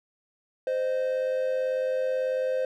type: tone pair together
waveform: triangle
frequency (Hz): 518.8 / 617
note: C5 / D#5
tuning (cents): -15 / -15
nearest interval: minor third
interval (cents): 300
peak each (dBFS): -23 / -31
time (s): 0.67-2.65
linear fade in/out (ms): 2
effects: none